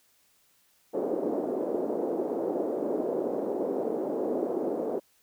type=band-pass noise; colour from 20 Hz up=white; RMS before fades=-30 dBFS; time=0.93-5 s; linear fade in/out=20 ms; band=280 to 520 Hz; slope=24 dB/octave; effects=white hiss -66 dBFS RMS until 5.22 s